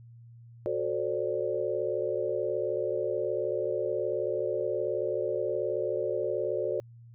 sine chord, D dominant seventh, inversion first, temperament just, 367.1 / 440.5 / 528.6 / 587.3 Hz, F#4 / A4 / C5 / D5, -14 / +2 / +18 / 0 cents, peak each -33 dBFS, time 0.66-6.8 s, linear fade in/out 0 ms, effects added 117 Hz sine -48 dBFS peak until 7.14 s

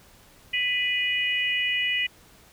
sine tone cluster, 1988 / 2477 / 2924 Hz, B6 / D#7 / F#7, +11 / -8 / -21 cents, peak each -27 dBFS, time 0.53-2.07 s, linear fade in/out 10 ms, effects pink hiss -54 dBFS RMS until 2.52 s

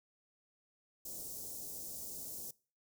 white band-stop noise, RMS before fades -45 dBFS, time 1.05-2.51 s, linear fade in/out 5 ms, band 620 to 5700 Hz, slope 24 dB/octave, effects noise-tail reverb RT60 0.4 s tail -23 dB re dry

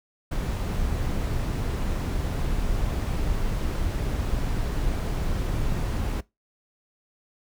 brown noise, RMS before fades -26 dBFS, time 0.31-6.21 s, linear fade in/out 10 ms, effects noise-tail reverb RT60 0.2 s tail -21 dB re dry

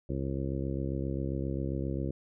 harmonic tone, 67.5 Hz, C#2, 45 cents flat, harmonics 1 / 2 / 3 / 4 / 5 / 6 / 7 / 8, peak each -36 / -35 / -39 / -39 / -38 / -45 / -44 / -44 dBFS, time 0.09-2.11 s, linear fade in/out 5 ms, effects none

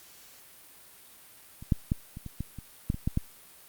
clicks, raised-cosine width 5 ms, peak -30 / -10 / -13 / -27 / -26 / -20 / -27 / -14 / -22 / -14 / -13 dBFS, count 11, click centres 1.625 / 1.722 / 1.919 / 2.171 / 2.263 / 2.406 / 2.587 / 2.901 / 2.944 / 3.075 / 3.174 s, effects white hiss -53 dBFS RMS until 3.68 s + Opus 48 kbps

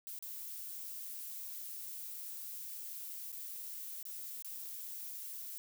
violet noise with dropouts, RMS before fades -45 dBFS, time 0.07-5.58 s, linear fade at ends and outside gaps 0 ms, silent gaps 0.189-0.225 / 3.319-3.327 / 4.028-4.053 / 4.423-4.446 s, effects none

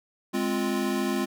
square chord, F minor, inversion first, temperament equal, 207.7 / 261.6 / 349.2 Hz, Ab3 / C4 / F4, 0 / 0 / 0 cents, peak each -30 / -30 / -30 dBFS, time 0.33-1.26 s, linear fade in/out 20 ms, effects none

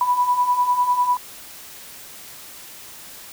sine beating tone pair, 979 / 989 Hz, B5 / B5, -15 / +2 cents, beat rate 10 Hz, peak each -23 / -17 dBFS, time 0.01-1.17 s, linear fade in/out 2 ms, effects white hiss -40 dBFS RMS until 3.32 s

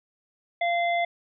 harmonic tone, 690 Hz, F5, 21 cents flat, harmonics 1 / 3 / 5, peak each -23 / -28 / -38 dBFS, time 0.61-1.05 s, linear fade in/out 5 ms, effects none

